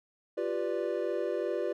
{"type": "chord", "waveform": "triangle", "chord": "G dominant seventh", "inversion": "third", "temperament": "equal", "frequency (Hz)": [349.2, 392, 493.9, 587.3], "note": ["F4", "G4", "B4", "D5"], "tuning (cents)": [0, 0, 0, 0], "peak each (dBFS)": -33, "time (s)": [0.37, 1.73], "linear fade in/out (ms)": 10, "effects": []}